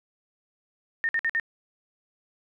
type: tone bursts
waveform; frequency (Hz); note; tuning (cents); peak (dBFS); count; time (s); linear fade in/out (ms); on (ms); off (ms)
sine; 1827; A#6; -35; -22; 4; 1.04-1.398; 0; 49; 54
effects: none